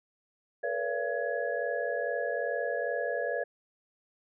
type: tone cluster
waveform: sine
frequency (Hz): 443.6 / 486 / 570 / 681 / 1679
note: A4 / B4 / C#5 / F5 / G#6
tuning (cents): +14 / -28 / +48 / -44 / +18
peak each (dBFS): -38 / -34 / -34 / -36 / -36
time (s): 0.63-3.44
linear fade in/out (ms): 10
effects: none